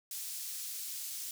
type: high-pass noise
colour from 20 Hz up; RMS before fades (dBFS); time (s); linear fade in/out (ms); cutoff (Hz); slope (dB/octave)
pink; -41; 0.11-1.31; 2; 6000; 12
effects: none